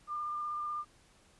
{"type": "tone with vibrato", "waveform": "sine", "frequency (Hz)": 1200, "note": "D6", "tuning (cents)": 37, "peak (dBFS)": -34, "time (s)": [0.07, 0.85], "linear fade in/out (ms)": 50, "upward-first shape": "square", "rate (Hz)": 16, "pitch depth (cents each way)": 9, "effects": ["pink hiss -64 dBFS RMS until 1.39 s", "resampled to 24000 Hz"]}